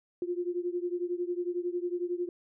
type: beating tone pair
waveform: sine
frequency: 349.2 / 360.2 Hz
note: F4 / F#4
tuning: 0 / -46 cents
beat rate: 11 Hz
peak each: -32 / -34 dBFS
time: 0.22-2.29 s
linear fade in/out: 2 ms
effects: none